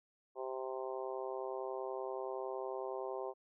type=harmonic tone; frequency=130.7 Hz; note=C3; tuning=1 cent flat; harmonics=3 / 4 / 5 / 6 / 7 / 8; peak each=-42 / -44 / -46 / -48 / -49 / -50 dBFS; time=0.35-3.34 s; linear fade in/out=50 ms; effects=none